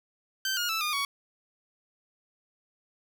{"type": "tone with pitch steps", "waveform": "15% pulse", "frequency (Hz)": [1550, 1429.6, 1318.5, 1216.1, 1121.6], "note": ["G6", "F6", "E6", "D#6", "C#6"], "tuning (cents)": [-20, 40, 0, -40, 20], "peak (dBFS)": -21, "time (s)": [0.45, 1.05], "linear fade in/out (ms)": 2, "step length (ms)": 120, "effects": []}